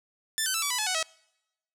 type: tone with pitch steps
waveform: 5% pulse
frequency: 1766 / 1528.5 / 1323 / 1145.1 / 991.1 / 857.9 / 742.5 / 642.7 Hz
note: A6 / G6 / E6 / D6 / B5 / A5 / F#5 / E5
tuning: +6 / -44 / +6 / -44 / +6 / -44 / +6 / -44 cents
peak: -14 dBFS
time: 0.38-1.028 s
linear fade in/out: 0 ms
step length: 81 ms
effects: noise-tail reverb RT60 0.9 s tail -25 dB re dry + low-pass 11000 Hz 12 dB/octave